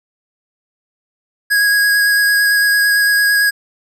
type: tone with vibrato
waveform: square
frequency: 1652 Hz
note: G#6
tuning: 10 cents flat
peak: -11 dBFS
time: 1.5-3.51 s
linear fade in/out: 20 ms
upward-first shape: square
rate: 8.9 Hz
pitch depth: 10 cents each way
effects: none